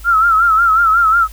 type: tone with vibrato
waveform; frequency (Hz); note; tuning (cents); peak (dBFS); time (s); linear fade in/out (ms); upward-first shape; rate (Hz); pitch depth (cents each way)
sine; 1339; E6; +27; -8; 0.04-1.28; 50; sine; 5.5; 86
effects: added 53 Hz sine -31 dBFS peak until 1.32 s + white hiss -42 dBFS RMS until 1.32 s